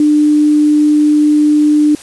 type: tone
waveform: sine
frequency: 299.2 Hz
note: D4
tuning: 32 cents sharp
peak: -6 dBFS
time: 0-1.95 s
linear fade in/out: 2 ms
effects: white hiss -34 dBFS RMS until 2.02 s + resampled to 24000 Hz